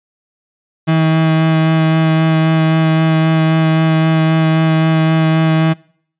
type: tone with vibrato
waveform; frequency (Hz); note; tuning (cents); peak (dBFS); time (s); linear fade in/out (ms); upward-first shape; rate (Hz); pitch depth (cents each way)
35% pulse; 160; D#3; +49; -8; 0.87-5.74; 20; sine; 3.8; 10
effects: noise-tail reverb RT60 0.6 s tail -24 dB re dry + resampled to 8000 Hz